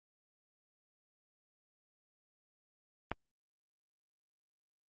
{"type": "click", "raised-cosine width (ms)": 0.5, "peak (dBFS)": -18, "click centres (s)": 3.116, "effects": ["Opus 24 kbps"]}